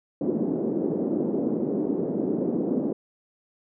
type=band-pass noise; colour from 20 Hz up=white; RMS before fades=-26 dBFS; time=0.21-2.93 s; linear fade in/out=5 ms; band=200 to 390 Hz; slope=24 dB/octave; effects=none